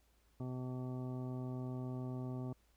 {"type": "harmonic tone", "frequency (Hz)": 127.2, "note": "C3", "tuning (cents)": -48, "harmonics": [1, 2, 3, 4, 5, 6, 7, 9], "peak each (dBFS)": [-41, -44, -50, -59, -54, -60, -60, -60], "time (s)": [0.4, 2.53], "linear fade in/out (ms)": 2, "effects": ["added 56 Hz sine -70 dBFS peak until 2.76 s", "pink hiss -75 dBFS RMS until 2.76 s"]}